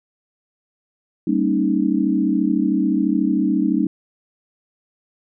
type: chord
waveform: sine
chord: Eb dominant seventh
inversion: first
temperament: equal with one note detuned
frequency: 196 / 228.3 / 277.2 / 311.1 Hz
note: G3 / Bb3 / Db4 / Eb4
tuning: 0 / -36 / 0 / 0 cents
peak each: -21 / -23 / -21 / -20 dBFS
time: 1.27-3.87 s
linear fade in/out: 5 ms
effects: none